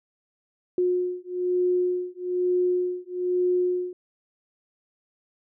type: beating tone pair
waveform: sine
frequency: 360 / 361.1 Hz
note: F#4 / F#4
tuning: -47 / -42 cents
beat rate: 1.1 Hz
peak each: -25 dBFS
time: 0.78-3.93 s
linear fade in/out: 2 ms
effects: none